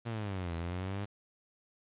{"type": "exponential two-way sweep", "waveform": "sawtooth", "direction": "down then up", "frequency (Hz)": [119.5, 82.41, 103.5], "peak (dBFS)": -31, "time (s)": [0.05, 1.06], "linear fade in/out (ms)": 20, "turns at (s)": 0.55, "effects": ["resampled to 8000 Hz", "10-bit"]}